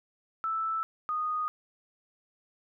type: tone pair in turn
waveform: sine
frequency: 1318.5 / 1237.8 Hz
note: E6 / D#6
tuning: 0 / -9 cents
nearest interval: minor second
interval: 109 cents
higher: first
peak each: -28 dBFS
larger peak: neither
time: 0.44-0.83 / 1.09-1.48 s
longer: neither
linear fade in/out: 0 ms
effects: none